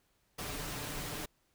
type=noise with comb filter; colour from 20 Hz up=pink; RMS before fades=-40 dBFS; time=0.38-1.26 s; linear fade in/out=10 ms; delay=6.8 ms; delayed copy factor=+0.5; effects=pink hiss -74 dBFS RMS until 1.54 s